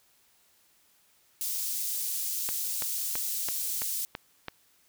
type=high-pass noise; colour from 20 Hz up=white; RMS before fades=-32 dBFS; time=1.41-4.05 s; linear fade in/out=0 ms; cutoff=5600 Hz; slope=12 dB/octave
type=click train; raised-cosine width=0.3 ms; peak=-18 dBFS; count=7; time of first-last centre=2.49-4.483 s; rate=3.01 Hz
effects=white hiss -65 dBFS RMS until 4.88 s